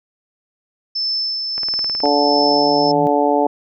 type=tone with tremolo; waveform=sine; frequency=5274 Hz; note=E8; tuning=in tune; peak=-17 dBFS; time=0.95-2.92 s; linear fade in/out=10 ms; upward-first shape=sine; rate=1.5 Hz; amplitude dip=35%
type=click train; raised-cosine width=0.5 ms; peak=-17 dBFS; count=10; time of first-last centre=1.58-2.056 s; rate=18.9 Hz
type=tone with exponential growth; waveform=sine; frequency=156.9 Hz; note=D#3; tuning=15 cents sharp; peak=-22 dBFS; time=1.73-3.07 s; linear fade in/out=0 ms; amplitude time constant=290 ms
type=harmonic tone; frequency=145 Hz; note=D3; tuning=22 cents flat; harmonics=2 / 3 / 4 / 5 / 6; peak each=-19 / -19 / -19 / -19 / -19 dBFS; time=2.03-3.47 s; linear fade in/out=5 ms
effects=none